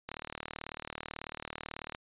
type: click train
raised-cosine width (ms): 0.3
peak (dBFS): -22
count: 72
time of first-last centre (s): 0.09-1.949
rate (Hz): 38.2
effects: resampled to 8000 Hz